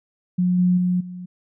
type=tone with level steps; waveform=sine; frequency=180 Hz; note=F#3; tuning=47 cents flat; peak=-16 / -14 / -17 / -31 dBFS; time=0.38-1.26 s; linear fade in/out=10 ms; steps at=0.58 / 0.77 / 1 s; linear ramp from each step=10 ms; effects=none